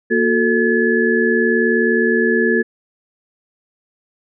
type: tone cluster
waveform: sine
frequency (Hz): 234.6 / 363.3 / 442.4 / 1712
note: A#3 / F#4 / A4 / A6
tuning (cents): +11 / -32 / +9 / -48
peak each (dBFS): -18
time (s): 0.1-2.63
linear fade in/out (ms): 20
effects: none